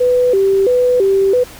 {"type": "tone with vibrato", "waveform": "sine", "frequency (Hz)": 440, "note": "A4", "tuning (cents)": 0, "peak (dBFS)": -9, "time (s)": [0, 1.44], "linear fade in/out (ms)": 10, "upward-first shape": "square", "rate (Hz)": 1.5, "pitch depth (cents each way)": 210, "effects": ["pink hiss -36 dBFS RMS until 1.59 s"]}